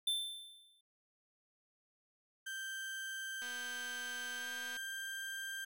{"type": "tone with exponential decay", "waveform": "square", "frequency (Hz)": 3547, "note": "A7", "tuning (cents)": 13, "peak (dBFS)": -31, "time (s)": [0.07, 0.81], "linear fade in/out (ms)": 5, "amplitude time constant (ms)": 160}
{"type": "tone with pitch glide", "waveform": "35% pulse", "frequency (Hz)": [1568, 1581.6], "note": ["G6", "G6"], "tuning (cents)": [0, 15], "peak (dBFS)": -39, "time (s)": [2.46, 5.65], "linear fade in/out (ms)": 10, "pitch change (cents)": 15, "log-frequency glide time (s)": [4.37, 4.46]}
{"type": "click train", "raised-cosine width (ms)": 0.2, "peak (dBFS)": -34, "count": 331, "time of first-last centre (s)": [3.42, 4.767], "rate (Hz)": 245}
{"effects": []}